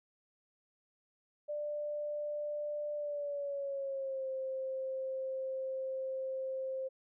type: tone with pitch glide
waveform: sine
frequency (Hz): 592 to 527.4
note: D5 to C5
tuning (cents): +14 to +14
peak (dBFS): -35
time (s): 1.48-6.89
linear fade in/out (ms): 20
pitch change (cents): -200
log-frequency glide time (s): 2.95-4.28
effects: none